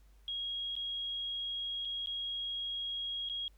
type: tone with dropouts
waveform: sine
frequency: 3287 Hz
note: G#7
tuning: 19 cents flat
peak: -35 dBFS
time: 0.28-3.48 s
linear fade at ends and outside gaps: 1 ms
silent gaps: 0.754-0.764 / 1.85-1.853 / 2.06-2.071 / 3.289-3.297 s
effects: added 50 Hz sine -58 dBFS peak until 3.57 s + pink hiss -72 dBFS RMS until 3.57 s